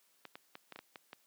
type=clicks; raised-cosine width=0.3 ms; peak=-30 dBFS; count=8; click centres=0.253 / 0.355 / 0.554 / 0.723 / 0.76 / 0.79 / 0.958 / 1.131 s; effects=white hiss -71 dBFS RMS until 1.26 s + high-pass 200 Hz 12 dB/octave